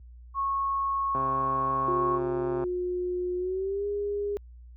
sine tone, 1098 Hz, C#6, 17 cents flat, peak -25 dBFS, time 0.34-2.2 s, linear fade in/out 50 ms
click train, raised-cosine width 1 ms, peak -21 dBFS, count 199, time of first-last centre 1.15-2.639 s, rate 133 Hz
sine tone with pitch glide, 359.4 to 408.1 Hz, F4 to G#4, +50 to -30 cents, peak -27 dBFS, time 1.88-4.37 s, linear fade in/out 0 ms, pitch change +220 cents, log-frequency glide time 3.38-3.86 s
effects added 60 Hz sine -42 dBFS peak until 4.76 s + high-pass 60 Hz 12 dB/octave

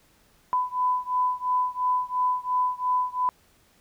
sine beating tone pair, 1000 / 1002.9 Hz, B5 / B5, +21 / +26 cents, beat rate 2.9 Hz, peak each -25 / -26 dBFS, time 0.53-3.29 s, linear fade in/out 0 ms, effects pink hiss -61 dBFS RMS until 3.8 s

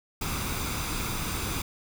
pink noise with comb filter, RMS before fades -31 dBFS, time 0.21-1.62 s, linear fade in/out 5 ms, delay 0.82 ms, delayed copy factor +0.5, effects none

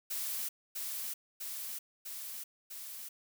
blue noise with echo, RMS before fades -37 dBFS, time 0.1-0.49 s, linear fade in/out 10 ms, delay 650 ms, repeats 4, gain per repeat -2 dB, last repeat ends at 3.09 s, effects none

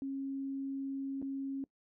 sine tone with dropouts, 272.2 Hz, C#4, 31 cents flat, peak -35 dBFS, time 0.02-1.64 s, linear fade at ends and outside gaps 1 ms, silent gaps 1.217-1.225 s, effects noise-tail reverb RT60 0.1 s tail -22 dB re dry

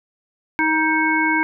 harmonic tone, 314.7 Hz, D#4, 20 cents sharp, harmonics 1 / 3 / 5 / 7, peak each -21 / -21 / -21 / -21 dBFS, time 0.59-1.43 s, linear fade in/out 0 ms, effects none

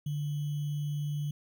sine tone with sample-and-hold, 146.8 Hz, D3, in tune, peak -30 dBFS, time 0.06-1.31 s, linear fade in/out 5 ms, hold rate 3150 Hz, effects none

